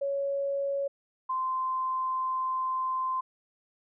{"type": "tone pair in turn", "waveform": "sine", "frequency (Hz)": [557, 1038.2], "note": ["C#5", "C6"], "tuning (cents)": [8, -14], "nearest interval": "major seventh", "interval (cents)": 1078, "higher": "second", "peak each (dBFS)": [-27, -27], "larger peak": "neither", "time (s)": [[0.01, 0.88], [1.29, 3.21]], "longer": "second", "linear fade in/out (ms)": 10, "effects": []}